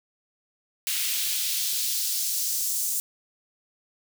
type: noise with high-pass filter sweep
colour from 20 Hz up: white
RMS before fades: -27 dBFS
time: 0.87-3 s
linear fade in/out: 0 ms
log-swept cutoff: 2500 to 7200 Hz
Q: 1.3
effects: none